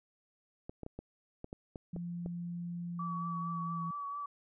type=clicks; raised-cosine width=2 ms; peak=-29 dBFS; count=9; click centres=0.695 / 0.833 / 0.864 / 0.99 / 1.444 / 1.529 / 1.758 / 1.963 / 2.261 s
type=tone with pitch glide; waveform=sine; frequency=173.1 to 168.17 Hz; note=F3 to E3; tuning=-15 to +35 cents; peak=-37 dBFS; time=1.93-3.91 s; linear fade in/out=5 ms; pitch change=-50 cents; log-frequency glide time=2.89-3.77 s
type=tone with vibrato; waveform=sine; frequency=1142 Hz; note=D6; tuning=49 cents flat; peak=-37 dBFS; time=2.99-4.26 s; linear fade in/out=5 ms; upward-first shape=triangle; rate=4.4 Hz; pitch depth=34 cents each way
effects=none